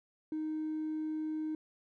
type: tone with hard clipping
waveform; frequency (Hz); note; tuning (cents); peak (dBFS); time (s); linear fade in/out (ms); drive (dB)
sine; 311.1; D#4; 0; -34; 0.32-1.55; 2; 1
effects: none